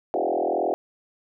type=tone with frequency modulation; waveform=sine; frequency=546 Hz; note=C#5; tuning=26 cents flat; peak=-21 dBFS; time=0.14-0.74 s; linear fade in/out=0 ms; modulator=41.7 Hz; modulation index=5.3; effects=none